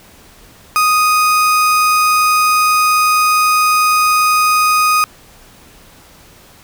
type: tone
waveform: 35% pulse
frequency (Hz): 1244.5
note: D#6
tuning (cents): 0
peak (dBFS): -8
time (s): 0.76-5.04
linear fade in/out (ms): 0
effects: pink hiss -43 dBFS RMS until 6.63 s